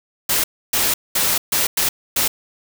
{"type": "noise bursts at uneven times", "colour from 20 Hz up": "white", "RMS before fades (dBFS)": -18, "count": 6, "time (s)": [[0.29, 0.44], [0.73, 0.94], [1.15, 1.38], [1.52, 1.67], [1.77, 1.89], [2.16, 2.28]], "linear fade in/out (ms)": 5, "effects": []}